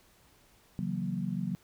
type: chord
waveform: sine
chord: F# dominant seventh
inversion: second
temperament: equal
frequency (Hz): 138.59 / 164.81 / 185 / 233.1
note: C#3 / E3 / F#3 / A#3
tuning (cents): 0 / 0 / 0 / 0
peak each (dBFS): -38 / -38 / -33 / -38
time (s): 0.79-1.55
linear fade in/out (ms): 0
effects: pink hiss -63 dBFS RMS until 1.63 s